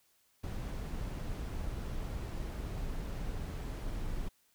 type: noise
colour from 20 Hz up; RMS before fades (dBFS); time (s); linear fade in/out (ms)
brown; -38; 0.43-4.29; 10
effects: white hiss -71 dBFS RMS until 4.54 s